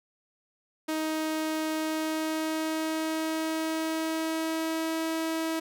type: tone with pitch glide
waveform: sawtooth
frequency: 314.1 to 323.3 Hz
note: D#4 to E4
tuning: +16 to -34 cents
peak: -24 dBFS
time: 0.88-5.6 s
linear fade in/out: 10 ms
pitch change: +50 cents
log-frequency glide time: 1.74-5.02 s
effects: none